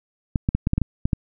clicks, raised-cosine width 5 ms, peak -7 dBFS, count 9, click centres 0.358 / 0.489 / 0.55 / 0.671 / 0.734 / 0.78 / 0.817 / 1.055 / 1.132 s, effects none

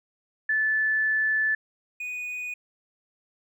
sine / triangle tone pair in turn, 1744 / 2476 Hz, A6 / D#7, -16 / -9 cents, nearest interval tritone, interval 607 cents, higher second, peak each -21 / -29 dBFS, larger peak first, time 0.49-1.55 / 2-2.54 s, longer first, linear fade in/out 5 ms, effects none

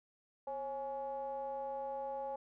triangle ring-modulated tone, 146.83 Hz, D3, in tune, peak -33 dBFS, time 0.47-2.36 s, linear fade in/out 5 ms, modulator 690 Hz, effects none

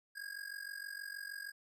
square tone with amplitude modulation, 1632 Hz, G#6, 31 cents flat, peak -40 dBFS, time 0.15-1.52 s, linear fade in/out 20 ms, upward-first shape sine, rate 46.4 Hz, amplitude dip 85%, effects none

